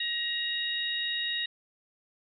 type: harmonic tone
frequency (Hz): 944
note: A#5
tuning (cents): +22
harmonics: 2 / 3 / 4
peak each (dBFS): -34 / -36 / -31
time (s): 0-1.46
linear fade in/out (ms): 5
effects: none